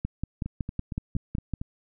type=two click trains; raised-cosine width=5 ms; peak=-20 / -16 dBFS; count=6 / 9; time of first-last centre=0.46-1.615 / 0.05-1.537 s; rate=4.33 / 5.38 Hz; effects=none